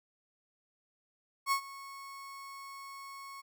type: tone with ADSR envelope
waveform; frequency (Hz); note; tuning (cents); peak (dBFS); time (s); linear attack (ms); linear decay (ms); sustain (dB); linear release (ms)
35% pulse; 1100; C#6; -14; -24; 1.46-3.42; 57; 87; -19; 22
effects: none